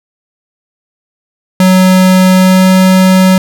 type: tone with pitch glide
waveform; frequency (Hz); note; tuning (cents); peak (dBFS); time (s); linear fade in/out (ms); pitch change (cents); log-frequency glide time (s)
square; 185.8 to 186.98; F#3 to F#3; +7 to +18; -4; 1.6-3.38; 2; +11; 2.34-2.69
effects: none